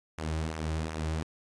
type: tone with flanger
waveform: sawtooth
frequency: 79.1 Hz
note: D#2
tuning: 29 cents sharp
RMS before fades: -33 dBFS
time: 0.18-1.23 s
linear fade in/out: 0 ms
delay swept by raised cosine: 0.22 to 4.52 ms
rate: 2.7 Hz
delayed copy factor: -0.55
effects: resampled to 22050 Hz + 11-bit